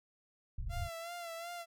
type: low-pass noise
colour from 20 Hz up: pink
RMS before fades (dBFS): -39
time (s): 0.58-0.89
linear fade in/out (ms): 5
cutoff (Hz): 130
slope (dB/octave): 48
type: tone with vibrato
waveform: sawtooth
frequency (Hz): 680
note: F5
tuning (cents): -46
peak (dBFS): -38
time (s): 0.69-1.66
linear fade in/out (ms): 50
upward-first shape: sine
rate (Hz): 2.7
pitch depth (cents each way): 52
effects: none